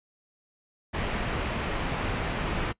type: low-pass noise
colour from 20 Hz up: pink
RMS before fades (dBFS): -30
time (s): 0.93-2.73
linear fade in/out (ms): 20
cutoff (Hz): 3100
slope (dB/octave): 24
effects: noise-tail reverb RT60 0.1 s tail -23 dB re dry + resampled to 8000 Hz